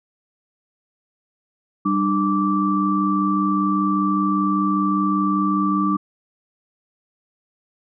sine tone cluster, 194.5 / 299.6 / 1166 Hz, G3 / D4 / D6, -13 / +35 / -13 cents, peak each -21 dBFS, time 1.85-5.97 s, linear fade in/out 10 ms, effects none

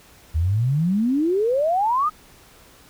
sine exponential sweep, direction up, 74.9 to 1280 Hz, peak -17 dBFS, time 0.34-2.1 s, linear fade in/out 20 ms, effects pink hiss -50 dBFS RMS until 2.89 s

